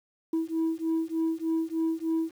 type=beating tone pair; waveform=sine; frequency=323.3 / 326.6 Hz; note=E4 / E4; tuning=-34 / -16 cents; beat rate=3.3 Hz; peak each=-27 dBFS; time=0.33-2.31 s; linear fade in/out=5 ms; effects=tanh soft clip ceiling -22 dBFS + 9-bit